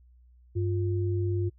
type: tone pair together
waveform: sine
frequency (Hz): 98.4 / 351.2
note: G2 / F4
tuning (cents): +7 / +10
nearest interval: octave + minor seventh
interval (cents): 2203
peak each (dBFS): -26 / -31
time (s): 0.55-1.5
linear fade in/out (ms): 20
effects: noise-tail reverb RT60 0.1 s tail -25 dB re dry + added 61 Hz sine -54 dBFS peak until 1.58 s